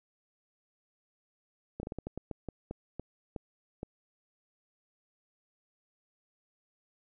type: slowing click train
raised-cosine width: 2 ms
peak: -24 dBFS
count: 13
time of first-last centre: 1.8-3.831 s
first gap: 31 ms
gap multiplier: 1.28
effects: none